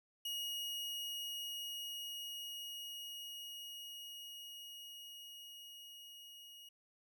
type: tone with level ramp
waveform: 40% pulse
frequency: 2881 Hz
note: F#7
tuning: 47 cents flat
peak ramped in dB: -38 to -53 dBFS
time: 0.25-6.69 s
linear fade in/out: 5 ms
effects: none